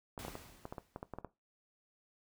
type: clicks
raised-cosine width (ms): 1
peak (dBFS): -28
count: 12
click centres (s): 0.178 / 0.25 / 0.282 / 0.354 / 0.654 / 0.725 / 0.782 / 0.961 / 1.029 / 1.137 / 1.186 / 1.247
type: noise with exponential decay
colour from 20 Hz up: pink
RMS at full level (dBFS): -46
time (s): 0.19-1.21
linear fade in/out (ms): 1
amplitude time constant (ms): 220
effects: noise-tail reverb RT60 0.2 s tail -17 dB re dry